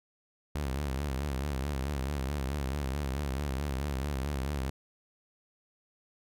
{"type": "tone with vibrato", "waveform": "sawtooth", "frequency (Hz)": 69.3, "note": "C#2", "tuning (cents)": 0, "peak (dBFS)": -27, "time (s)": [0.55, 4.7], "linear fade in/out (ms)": 5, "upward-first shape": "sine", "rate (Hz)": 4.6, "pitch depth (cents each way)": 120, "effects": []}